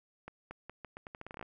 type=accelerating click train; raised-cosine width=0.5 ms; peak=-29 dBFS; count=15; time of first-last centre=0.28-1.427 s; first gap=230 ms; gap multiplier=0.81; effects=none